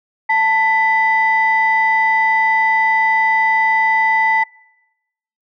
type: tone pair together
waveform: sine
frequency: 886.4 / 1990 Hz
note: A5 / B6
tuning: +13 / +13 cents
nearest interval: octave + major second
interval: 1400 cents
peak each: -14 dBFS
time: 0.29-4.44 s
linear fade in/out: 10 ms
effects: noise-tail reverb RT60 1.0 s tail -26 dB re dry + tanh soft clip ceiling -4 dBFS